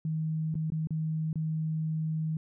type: tone with dropouts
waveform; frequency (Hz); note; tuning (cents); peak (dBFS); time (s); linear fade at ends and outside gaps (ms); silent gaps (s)
sine; 157.9; D#3; +26; -28; 0.05-2.37; 2; 0.543-0.553 / 0.702-0.72 / 0.872-0.906 / 1.33-1.356
effects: none

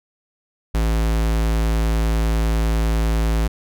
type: tone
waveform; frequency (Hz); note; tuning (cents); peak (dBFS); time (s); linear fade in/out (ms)
square; 55; A1; 0; -17; 0.74-3.48; 10
effects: none

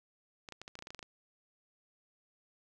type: clicks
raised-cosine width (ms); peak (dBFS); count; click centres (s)
0.2; -28; 12; 0.488 / 0.523 / 0.616 / 0.679 / 0.754 / 0.79 / 0.824 / 0.871 / 0.905 / 0.947 / 0.992 / 1.028
effects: none

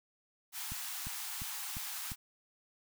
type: high-pass noise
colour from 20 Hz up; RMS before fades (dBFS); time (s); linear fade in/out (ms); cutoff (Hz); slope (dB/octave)
white; -41; 0.52-2.16; 50; 720; 96
type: click train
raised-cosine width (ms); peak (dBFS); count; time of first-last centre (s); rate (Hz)
5; -31; 5; 0.72-2.119; 2.86
effects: none

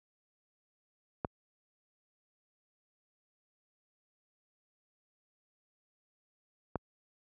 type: clicks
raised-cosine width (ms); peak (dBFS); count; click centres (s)
1; -18; 2; 1.248 / 6.757
effects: high-pass 60 Hz 12 dB/octave

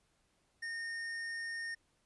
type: tone with tanh clipping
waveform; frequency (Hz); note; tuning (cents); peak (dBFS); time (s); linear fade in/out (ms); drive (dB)
sine; 1836; A#6; -27; -40; 0.62-1.75; 10; 13
effects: pink hiss -75 dBFS RMS until 2.05 s + resampled to 24000 Hz

